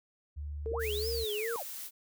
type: tone with pitch glide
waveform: sine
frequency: 73.42 to 70.8 Hz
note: D2 to C#2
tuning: 0 to +37 cents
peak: -36 dBFS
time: 0.36-1.25 s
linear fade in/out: 20 ms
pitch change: -63 cents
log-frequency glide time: 1.05-1.12 s
type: tone with vibrato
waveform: sine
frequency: 440 Hz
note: A4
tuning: in tune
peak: -33 dBFS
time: 0.66-1.56 s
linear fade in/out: 0 ms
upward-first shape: sine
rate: 2.6 Hz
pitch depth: 97 cents each way
type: linear two-way sweep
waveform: sine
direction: up then down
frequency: 233.1 to 5274 to 487.9 Hz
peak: -37 dBFS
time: 0.71-1.63 s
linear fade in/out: 10 ms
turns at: 1.08 s
type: noise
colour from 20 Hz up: blue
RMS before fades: -42 dBFS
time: 0.79-1.91 s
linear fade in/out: 50 ms
effects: none